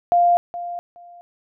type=tone with echo; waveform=sine; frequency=698.5 Hz; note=F5; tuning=in tune; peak=-12 dBFS; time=0.12-0.37 s; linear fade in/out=0 ms; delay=420 ms; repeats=2; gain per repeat=-14 dB; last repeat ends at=1.21 s; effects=none